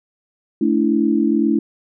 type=chord; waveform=sine; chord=A suspended fourth; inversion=none; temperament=equal with one note detuned; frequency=220 / 287.6 / 329.6 Hz; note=A3 / D4 / E4; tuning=0 / -36 / 0 cents; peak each=-18 dBFS; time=0.61-1.59 s; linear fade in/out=5 ms; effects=none